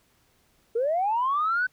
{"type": "linear sweep", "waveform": "sine", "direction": "up", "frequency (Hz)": [440, 1531], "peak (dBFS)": -21, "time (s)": [0.75, 1.67], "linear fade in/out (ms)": 10, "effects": ["tanh soft clip ceiling -17 dBFS", "pink hiss -65 dBFS RMS until 1.72 s"]}